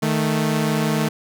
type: tone pair together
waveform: sawtooth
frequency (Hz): 155.56 / 220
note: D#3 / A3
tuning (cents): 0 / 0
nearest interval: tritone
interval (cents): 600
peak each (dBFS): -17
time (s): 0.02-1.09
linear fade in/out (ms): 10
effects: none